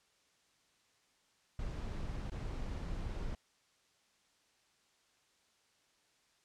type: noise with dropouts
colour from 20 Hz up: brown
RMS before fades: -40 dBFS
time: 1.59-3.35 s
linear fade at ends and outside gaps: 2 ms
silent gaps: 2.299-2.318 s
effects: white hiss -72 dBFS RMS until 6.44 s + low-pass 7000 Hz 12 dB/octave